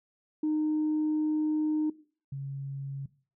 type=tone pair in turn; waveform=sine; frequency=307.2 / 137.75 Hz; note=D#4 / C#3; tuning=-22 / -11 cents; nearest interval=octave + major second; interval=1389 cents; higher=first; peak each=-24 / -33 dBFS; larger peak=first; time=0.43-1.9 / 2.32-3.06 s; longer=first; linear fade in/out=5 ms; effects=noise-tail reverb RT60 0.4 s tail -18 dB re dry + tanh soft clip ceiling -22 dBFS